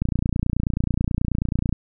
click train, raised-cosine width 5 ms, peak -9 dBFS, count 51, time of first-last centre 0.02-1.726 s, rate 29.3 Hz, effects none

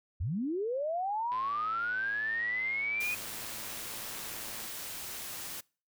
sine linear sweep, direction up, 66.9 to 2489 Hz, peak -30 dBFS, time 0.2-3.15 s, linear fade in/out 10 ms
click train, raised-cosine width 0.3 ms, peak -32 dBFS, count 368, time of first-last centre 1.32-4.656 s, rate 110 Hz
white noise, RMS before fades -41 dBFS, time 3-5.61 s, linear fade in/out 10 ms
effects noise-tail reverb RT60 0.4 s tail -26 dB re dry

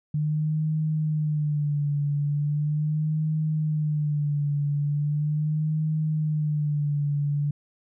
sine tone with vibrato, 150 Hz, D3, 37 cents sharp, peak -22 dBFS, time 0.14-7.51 s, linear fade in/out 5 ms, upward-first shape sine, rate 0.39 Hz, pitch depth 65 cents each way, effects none

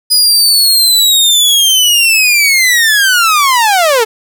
sawtooth linear sweep, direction down, 4978 to 422.8 Hz, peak -3 dBFS, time 0.1-4.05 s, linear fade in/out 20 ms, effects 7-bit

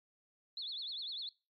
sine tone with vibrato, 3862 Hz, B7, 39 cents flat, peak -39 dBFS, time 0.57-1.29 s, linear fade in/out 2 ms, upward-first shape sine, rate 10 Hz, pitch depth 220 cents each way, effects noise-tail reverb RT60 0.3 s tail -23 dB re dry + MP3 48 kbps

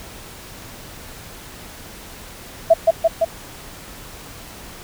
sine tone with echo, 659.3 Hz, E5, in tune, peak -6 dBFS, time 2.7-2.74 s, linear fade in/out 10 ms, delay 170 ms, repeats 3, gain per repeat -2 dB, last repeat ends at 3.25 s, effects pink hiss -38 dBFS RMS until 4.83 s

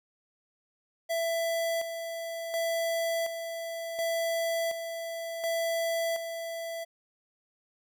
square tone with tremolo, 665 Hz, E5, 15 cents sharp, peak -28 dBFS, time 1.09-6.85 s, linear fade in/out 20 ms, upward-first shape square, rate 0.69 Hz, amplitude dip 55%, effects none

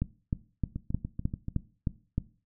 two click trains, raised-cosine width 5 ms, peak -21 / -15 dBFS, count 6 / 8, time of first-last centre 0.76-1.484 / 0.02-2.18 s, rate 6.91 / 3.24 Hz, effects noise-tail reverb RT60 0.4 s tail -18 dB re dry

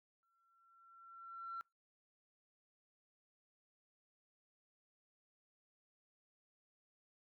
sine tone with exponential growth, 1355 Hz, E6, 47 cents sharp, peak -40 dBFS, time 0.23-1.61 s, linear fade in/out 0 ms, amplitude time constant 300 ms, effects noise-tail reverb RT60 0.2 s tail -26 dB re dry + tanh soft clip ceiling -38 dBFS

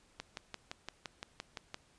click train, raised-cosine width 0.2 ms, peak -23 dBFS, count 10, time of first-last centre 0.2-1.744 s, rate 5.83 Hz, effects pink hiss -67 dBFS RMS until 1.98 s + resampled to 22050 Hz

